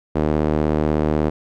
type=tone with band-pass filter; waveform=sawtooth; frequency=76.4 Hz; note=D#2; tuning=31 cents flat; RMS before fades=-19 dBFS; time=0.15-1.3 s; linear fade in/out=10 ms; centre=390 Hz; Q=0.95; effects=none